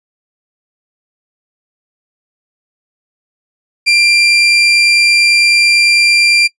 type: tone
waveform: 30% pulse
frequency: 2377 Hz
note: D7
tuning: 20 cents sharp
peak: -4 dBFS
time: 3.86-6.48 s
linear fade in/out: 20 ms
effects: noise-tail reverb RT60 0.1 s tail -23 dB re dry + resampled to 22050 Hz